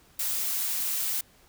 blue noise, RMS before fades -29 dBFS, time 0.19-1.21 s, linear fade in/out 5 ms, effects pink hiss -59 dBFS RMS until 1.48 s

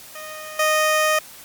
15% pulse tone with level steps, 619 Hz, D#5, 9 cents flat, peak -27 / -10 dBFS, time 0.15-1.19 s, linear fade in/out 5 ms, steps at 0.59 s, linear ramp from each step 5 ms, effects white hiss -42 dBFS RMS until 1.44 s + Opus 48 kbps

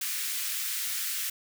white high-pass noise, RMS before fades -32 dBFS, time 0.01-1.3 s, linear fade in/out 5 ms, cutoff 1500 Hz, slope 24 dB/octave, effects none

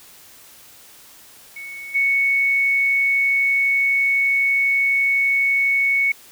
sine tone with level steps, 2217 Hz, C#7, in tune, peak -31 / -15 dBFS, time 1.56-6.12 s, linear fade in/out 5 ms, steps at 1.94 s, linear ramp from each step 20 ms, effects white hiss -46 dBFS RMS until 6.31 s

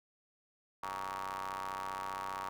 sawtooth ring-modulated tone, 95.2 Hz, F#2, 50 cents sharp, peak -31 dBFS, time 0.83-2.49 s, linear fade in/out 0 ms, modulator 1030 Hz, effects none

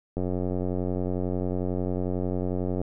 click train, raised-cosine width 2 ms, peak -16 dBFS, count 242, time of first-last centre 0.17-2.815 s, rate 91.1 Hz, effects none

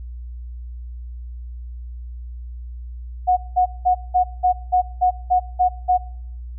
sine tone bursts, 730 Hz, F#5, 24 cents flat, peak -12 dBFS, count 10, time 3.27-5.98 s, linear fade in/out 20 ms, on 100 ms, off 190 ms, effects noise-tail reverb RT60 0.8 s tail -22 dB re dry + added 60 Hz sine -30 dBFS peak until 6.58 s

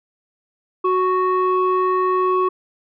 sine tone pair together, 370 / 1108.7 Hz, F#4 / C#6, 0 / 0 cents, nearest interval octave + perfect fifth, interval 1900 cents, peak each -16 dBFS, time 0.84-2.49 s, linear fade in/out 10 ms, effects tanh soft clip ceiling -12 dBFS

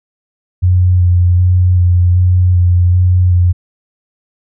sine tone with vibrato, 89.7 Hz, F2, 47 cents sharp, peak -6 dBFS, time 0.62-3.53 s, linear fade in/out 20 ms, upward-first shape square, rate 1.3 Hz, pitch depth 17 cents each way, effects none

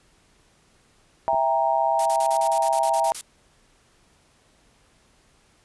sine chord, E diminished, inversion none, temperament equal with one note detuned, 659.3 / 796.8 / 932.3 Hz, E5 / G5 / Bb5, 0 / +28 / 0 cents, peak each -23 dBFS, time 1.28-3.12 s, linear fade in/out 0 ms
clicks, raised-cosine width 2 ms, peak -27 dBFS, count 2, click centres 1.332 / 1.344 s
blue noise bursts, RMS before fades -30 dBFS, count 12, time 1.99-3.211 s, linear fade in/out 2 ms, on 66 ms, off 39 ms
effects pink hiss -60 dBFS RMS until 5.64 s + resampled to 24000 Hz

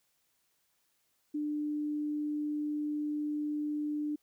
sine tone, 298 Hz, D4, 25 cents sharp, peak -31 dBFS, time 1.34-4.16 s, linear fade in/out 10 ms, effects white hiss -75 dBFS RMS until 4.22 s

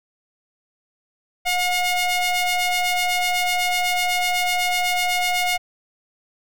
sawtooth ring-modulated tone, 718 Hz, F5, 48 cents sharp, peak -12 dBFS, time 1.45-5.58 s, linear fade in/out 20 ms, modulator 1440 Hz, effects none

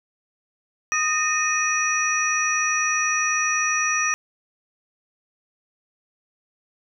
sine tone cluster, 1241 / 1836 / 2504 / 5850 Hz, D#6 / A#6 / D#7 / F#8, -5 / -27 / +10 / -21 cents, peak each -25 dBFS, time 0.92-4.14 s, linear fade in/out 0 ms, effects none

